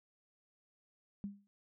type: tone with exponential decay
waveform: sine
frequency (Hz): 201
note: G3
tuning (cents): +44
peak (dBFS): -35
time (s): 1.24-1.47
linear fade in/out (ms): 0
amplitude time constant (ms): 49
effects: none